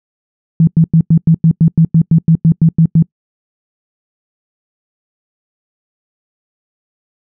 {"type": "tone bursts", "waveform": "sine", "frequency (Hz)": 163, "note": "E3", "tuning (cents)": -19, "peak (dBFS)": -4, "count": 15, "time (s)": [0.6, 3.025], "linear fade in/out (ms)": 2, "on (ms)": 73, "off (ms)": 95, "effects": ["noise-tail reverb RT60 0.1 s tail -25 dB re dry"]}